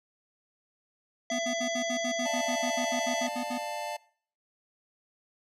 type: harmonic tone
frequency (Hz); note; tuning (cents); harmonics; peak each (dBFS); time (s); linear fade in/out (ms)
669; E5; +25; 1 / 3 / 5 / 7 / 9 / 10; -31 / -36 / -39 / -46 / -38 / -48; 1.3-3.27; 2
type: tone bursts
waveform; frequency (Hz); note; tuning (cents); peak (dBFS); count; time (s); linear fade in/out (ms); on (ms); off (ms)
square; 246.9; B3; 0; -33; 16; 1.31-3.582; 10; 82; 64
type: chord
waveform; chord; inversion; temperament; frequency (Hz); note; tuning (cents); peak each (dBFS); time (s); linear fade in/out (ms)
square; D minor; none; equal with one note detuned; 595.5 / 698.5 / 880; D5 / F5 / A5; +24 / 0 / 0; -39 / -39 / -37; 2.25-3.97; 10
effects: noise-tail reverb RT60 0.5 s tail -21 dB re dry + low-pass 11000 Hz 12 dB/octave